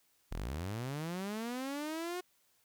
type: linear sweep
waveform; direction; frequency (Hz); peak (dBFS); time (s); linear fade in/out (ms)
sawtooth; up; 32.7 to 365.5; -33; 0.31-2.21; 10
effects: white hiss -72 dBFS RMS until 2.64 s